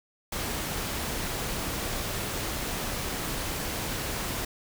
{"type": "noise", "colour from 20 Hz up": "pink", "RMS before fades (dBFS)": -32, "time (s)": [0.32, 4.45], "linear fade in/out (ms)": 5, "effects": []}